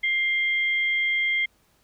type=tone pair together; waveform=sine; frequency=2100 / 3231 Hz; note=C7 / G#7; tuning=+6 / -48 cents; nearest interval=perfect fifth; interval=746 cents; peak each=-21 / -32 dBFS; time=0.03-1.46 s; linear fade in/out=10 ms; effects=pink hiss -64 dBFS RMS until 1.83 s